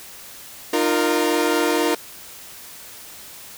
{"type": "chord", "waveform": "sawtooth", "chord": "Eb suspended second", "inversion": "none", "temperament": "equal with one note detuned", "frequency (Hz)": [305.1, 349.2, 466.2], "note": ["Eb4", "F4", "Bb4"], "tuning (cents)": [-34, 0, 0], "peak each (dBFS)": -18, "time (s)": [0.73, 1.95], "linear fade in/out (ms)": 5, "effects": ["white hiss -40 dBFS RMS until 3.57 s"]}